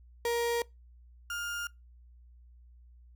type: tone pair in turn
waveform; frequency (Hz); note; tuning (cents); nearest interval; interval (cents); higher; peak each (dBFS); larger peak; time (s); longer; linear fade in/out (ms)
35% pulse; 470.9 / 1411.1; A#4 / F6; +18 / +17; octave + perfect fifth; 1899; second; -26 / -32; first; 0.25-0.62 / 1.3-1.67; neither; 2
effects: noise-tail reverb RT60 0.2 s tail -23 dB re dry + added 60 Hz sine -53 dBFS peak until 3.15 s